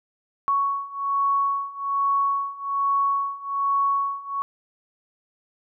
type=beating tone pair; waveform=sine; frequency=1112 / 1113.2 Hz; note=C#6 / C#6; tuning=+5 / +7 cents; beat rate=1.2 Hz; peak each=-25 / -23 dBFS; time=0.48-4.42 s; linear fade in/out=0 ms; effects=none